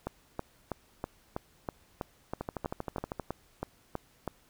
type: two click trains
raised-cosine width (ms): 1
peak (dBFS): -19 / -20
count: 14 / 11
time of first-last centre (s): 0.07-4.277 / 2.41-3.197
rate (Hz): 3.09 / 12.7
effects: pink hiss -64 dBFS RMS until 4.49 s